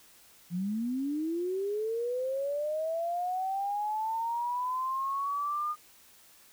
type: linear sweep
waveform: sine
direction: up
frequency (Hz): 167.6 to 1223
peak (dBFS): -29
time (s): 0.5-5.76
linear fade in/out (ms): 50
effects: white hiss -58 dBFS RMS until 6.52 s